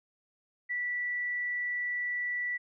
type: tone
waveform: sine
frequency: 1960 Hz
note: B6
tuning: 14 cents flat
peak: -30 dBFS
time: 0.69-2.58 s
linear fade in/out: 20 ms
effects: none